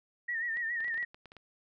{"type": "tone with vibrato", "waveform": "sine", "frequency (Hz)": 1863, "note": "A#6", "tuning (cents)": -2, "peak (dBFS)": -31, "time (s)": [0.28, 1.05], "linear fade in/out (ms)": 10, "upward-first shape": "sine", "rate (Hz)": 7.2, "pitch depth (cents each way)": 72}
{"type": "clicks", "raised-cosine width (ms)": 0.3, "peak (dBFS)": -34, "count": 11, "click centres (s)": [0.571, 0.805, 0.845, 0.881, 0.943, 0.977, 1.028, 1.145, 1.257, 1.319, 1.367]}
{"effects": []}